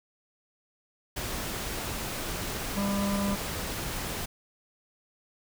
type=noise; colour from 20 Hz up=pink; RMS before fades=-34 dBFS; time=1.16-4.26 s; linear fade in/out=10 ms
type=harmonic tone; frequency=199.7 Hz; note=G3; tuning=32 cents sharp; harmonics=1 / 3 / 5 / 6; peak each=-27 / -36 / -39 / -43 dBFS; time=2.76-3.36 s; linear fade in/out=20 ms
effects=none